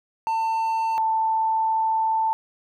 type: tone pair in turn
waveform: triangle / sine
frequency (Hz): 896 / 887.2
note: A5 / A5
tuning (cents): +31 / +14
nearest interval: unison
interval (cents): 17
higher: first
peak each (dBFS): -19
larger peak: neither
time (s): 0.27-0.98 / 0.98-2.33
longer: second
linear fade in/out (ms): 0
effects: none